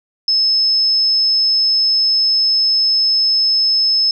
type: tone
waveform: sine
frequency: 5210 Hz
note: E8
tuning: 21 cents flat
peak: -11 dBFS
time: 0.28-4.11 s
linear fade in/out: 2 ms
effects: none